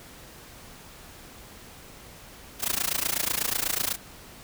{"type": "noise with amplitude modulation", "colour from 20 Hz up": "white", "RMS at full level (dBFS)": -24, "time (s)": [2.59, 3.97], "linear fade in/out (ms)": 50, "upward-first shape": "sine", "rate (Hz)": 28.1, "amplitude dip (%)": 95, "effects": ["pink hiss -47 dBFS RMS until 4.43 s"]}